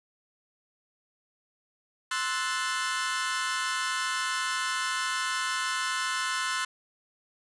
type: chord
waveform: sawtooth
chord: F# half-diminished seventh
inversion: second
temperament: equal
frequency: 1046.5 / 1318.5 / 1480 / 1760 Hz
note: C6 / E6 / F#6 / A6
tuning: 0 / 0 / 0 / 0 cents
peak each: -29 / -31 / -29 / -31 dBFS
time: 2.11-6.65 s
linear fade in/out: 5 ms
effects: resampled to 24000 Hz + 9-bit